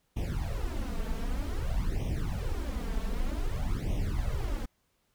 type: noise with flanger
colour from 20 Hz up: brown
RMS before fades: -31 dBFS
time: 0.16-4.66 s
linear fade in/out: 10 ms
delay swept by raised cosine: 0.33 to 4.53 ms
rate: 0.53 Hz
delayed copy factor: +1
effects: pink hiss -74 dBFS RMS until 5.14 s